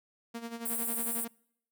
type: tone with tremolo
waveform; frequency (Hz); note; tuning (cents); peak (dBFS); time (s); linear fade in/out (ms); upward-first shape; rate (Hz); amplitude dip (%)
sawtooth; 232.3; A#3; -6; -32; 0.34-1.28; 10; sine; 11; 70
type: high-pass noise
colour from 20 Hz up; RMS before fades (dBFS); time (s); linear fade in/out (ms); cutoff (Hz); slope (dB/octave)
pink; -34; 0.65-1.25; 10; 8100; 96
effects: noise-tail reverb RT60 0.7 s tail -26 dB re dry